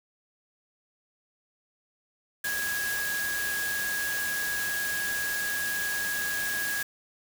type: tone in noise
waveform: sine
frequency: 1654 Hz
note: G#6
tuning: 8 cents flat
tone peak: -29 dBFS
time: 2.44-6.83 s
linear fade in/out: 5 ms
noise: white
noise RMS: -34 dBFS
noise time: 2.44-6.83 s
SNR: +2 dB
effects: none